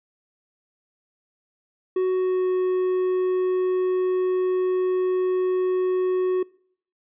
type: tone with pitch glide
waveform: triangle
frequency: 371.3 to 368.7 Hz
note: F#4 to F#4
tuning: +6 to -6 cents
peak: -17 dBFS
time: 1.96-6.43 s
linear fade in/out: 5 ms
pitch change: -12 cents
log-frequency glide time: 2.13-2.48 s
effects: noise-tail reverb RT60 0.6 s tail -24 dB re dry + resampled to 8000 Hz